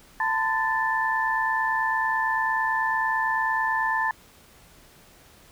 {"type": "tone cluster", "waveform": "sine", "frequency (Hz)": [889, 1018, 1762], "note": ["A5", "C6", "A6"], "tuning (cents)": [18, -48, 2], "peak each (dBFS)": [-26, -28, -25], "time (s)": [0.2, 4.11], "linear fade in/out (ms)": 2, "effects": ["pink hiss -53 dBFS RMS until 5.51 s"]}